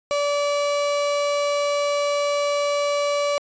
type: tone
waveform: 35% pulse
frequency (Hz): 577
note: D5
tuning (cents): -31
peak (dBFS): -18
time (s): 0.11-3.38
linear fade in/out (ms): 0
effects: resampled to 16000 Hz